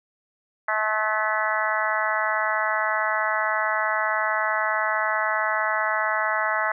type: harmonic tone with a mistuned harmonic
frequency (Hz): 215.4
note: A3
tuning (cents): -37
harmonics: 3 / 4 / 5 / 6 / 7 / 8 / 9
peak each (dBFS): -29 / -29 / -29 / -29 / -29 / -29 / -29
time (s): 0.68-6.72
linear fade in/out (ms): 5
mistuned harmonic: 9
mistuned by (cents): +26
effects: none